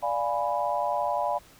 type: chord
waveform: sine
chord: D diminished seventh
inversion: none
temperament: equal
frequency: 587.3 / 698.5 / 830.6 / 987.8 Hz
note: D5 / F5 / Ab5 / Cb6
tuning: 0 / 0 / 0 / 0 cents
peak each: -30 dBFS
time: 0.02-1.39 s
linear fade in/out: 20 ms
effects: pink hiss -54 dBFS RMS until 1.59 s